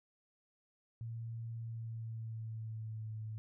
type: tone with pitch glide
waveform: sine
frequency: 114.7 to 109.14 Hz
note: A#2 to A2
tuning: -28 to -14 cents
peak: -40 dBFS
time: 1.01-3.38 s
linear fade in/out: 0 ms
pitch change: -86 cents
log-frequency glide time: 1.59-3.15 s
effects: none